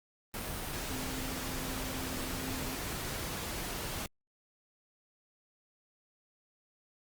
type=tone in noise; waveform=sine; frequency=260 Hz; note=C4; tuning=11 cents flat; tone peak=-42 dBFS; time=0.9-2.75 s; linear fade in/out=0 ms; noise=pink; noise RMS=-38 dBFS; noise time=0.34-4.06 s; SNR=-7 dB; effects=Opus 32 kbps